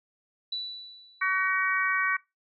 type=tone with exponential decay; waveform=sine; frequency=3957 Hz; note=B7; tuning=3 cents sharp; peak=-28 dBFS; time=0.52-1.49 s; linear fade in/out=5 ms; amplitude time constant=210 ms
type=harmonic tone; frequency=377.8 Hz; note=F#4; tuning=36 cents sharp; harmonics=3 / 4 / 5 / 6; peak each=-29 / -29 / -29 / -31 dBFS; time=1.21-2.17 s; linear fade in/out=10 ms
effects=noise-tail reverb RT60 0.2 s tail -19 dB re dry